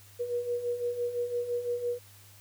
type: beating tone pair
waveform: sine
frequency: 478.2 / 484.1 Hz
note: A#4 / B4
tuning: +44 / -35 cents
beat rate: 5.9 Hz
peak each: -36 / -30 dBFS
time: 0.19-1.99 s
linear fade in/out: 20 ms
effects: added 100 Hz sine -55 dBFS peak until 2.4 s + white hiss -56 dBFS RMS until 2.4 s